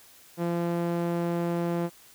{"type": "tone with band-pass filter", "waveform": "sawtooth", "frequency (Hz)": 171.3, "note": "F3", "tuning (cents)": -33, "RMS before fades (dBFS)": -28, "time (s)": [0.37, 1.9], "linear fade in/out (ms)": 50, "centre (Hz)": 410, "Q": 0.69, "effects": ["white hiss -54 dBFS RMS until 2.14 s"]}